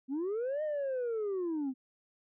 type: linear two-way sweep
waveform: sine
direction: up then down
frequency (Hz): 251.2 to 622.3 to 251.2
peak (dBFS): -29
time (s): 0.08-1.74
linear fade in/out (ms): 50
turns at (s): 0.63
effects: tanh soft clip ceiling -30 dBFS